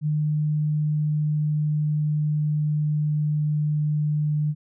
sine tone with pitch glide, 151.4 to 150.27 Hz, D#3 to D3, -47 to +40 cents, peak -20 dBFS, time 0.01-4.55 s, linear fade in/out 50 ms, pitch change -13 cents, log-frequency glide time 0.55-4.16 s, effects none

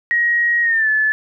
sine tone with pitch glide, 1890 to 1733.1 Hz, A#6 to A6, +23 to -27 cents, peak -13 dBFS, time 0.11-1.12 s, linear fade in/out 0 ms, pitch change -150 cents, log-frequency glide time 0.62-0.89 s, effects none

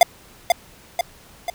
square tone with echo, 698.5 Hz, F5, in tune, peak -7 dBFS, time 0.01-0.03 s, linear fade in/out 2 ms, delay 490 ms, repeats 3, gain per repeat -5 dB, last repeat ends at 1.5 s, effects pink hiss -48 dBFS RMS until 1.54 s

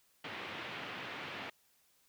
white band-pass noise, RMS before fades -44 dBFS, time 0.24-1.5 s, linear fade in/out 5 ms, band 100 to 3000 Hz, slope 24 dB/octave, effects white hiss -71 dBFS RMS until 2.08 s

